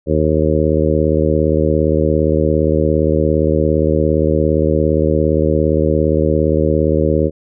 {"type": "harmonic tone", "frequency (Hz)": 77.4, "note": "D#2", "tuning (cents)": -9, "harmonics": [1, 2, 3, 4, 5, 6, 7], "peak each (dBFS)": [-18, -19, -21, -19, -19, -19, -19], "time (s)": [0.06, 7.31], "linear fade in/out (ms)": 50, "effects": []}